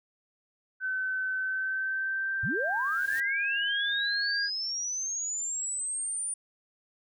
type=tone with pitch glide; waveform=sine; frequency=1524 to 1633.4 Hz; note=G6 to G#6; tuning=-49 to -29 cents; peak=-28 dBFS; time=0.8-4.5 s; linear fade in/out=50 ms; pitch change=+120 cents; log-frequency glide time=1.36-3.7 s
type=noise with exponential growth; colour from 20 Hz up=white; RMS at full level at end=-43 dBFS; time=2.37-3.2 s; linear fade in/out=1 ms; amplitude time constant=180 ms
type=linear sweep; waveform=sine; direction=up; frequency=84.8 to 9380 Hz; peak=-30 dBFS; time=2.43-6.34 s; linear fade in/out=5 ms
effects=none